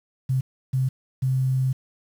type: tone bursts at uneven times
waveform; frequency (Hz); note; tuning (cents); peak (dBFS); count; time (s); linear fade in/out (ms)
sine; 130.81; C3; 0; -19; 3; 0.29-0.41 / 0.73-0.89 / 1.22-1.73; 10
effects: 8-bit